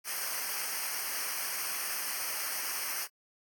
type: noise with comb filter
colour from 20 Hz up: white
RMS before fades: -35 dBFS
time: 0.04-3.08 s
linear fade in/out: 50 ms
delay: 0.27 ms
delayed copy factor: -0.95
effects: AAC 64 kbps